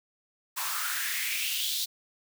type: noise with high-pass filter sweep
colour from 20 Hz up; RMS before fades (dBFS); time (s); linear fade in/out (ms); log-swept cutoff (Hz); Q
white; -31; 0.56-1.86; 20; 1000 to 4100; 4
effects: none